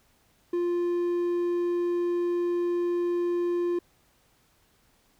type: tone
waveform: triangle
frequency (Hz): 349.2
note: F4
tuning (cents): 0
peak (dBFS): -22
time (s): 0.53-3.79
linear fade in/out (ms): 5
effects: pink hiss -65 dBFS RMS until 5.19 s